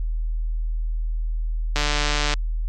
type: click train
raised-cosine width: 0.2 ms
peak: -5 dBFS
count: 86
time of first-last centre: 1.76-2.338 s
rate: 147 Hz
effects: added 40 Hz sine -21 dBFS peak until 2.68 s + MP3 64 kbps